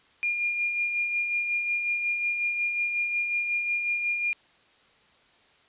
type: tone with tremolo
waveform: sine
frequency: 2414 Hz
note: D7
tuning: 47 cents sharp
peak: -23 dBFS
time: 0.23-4.33 s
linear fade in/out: 0 ms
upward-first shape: sine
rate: 5.5 Hz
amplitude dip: 40%
effects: white hiss -60 dBFS RMS until 5.68 s + resampled to 8000 Hz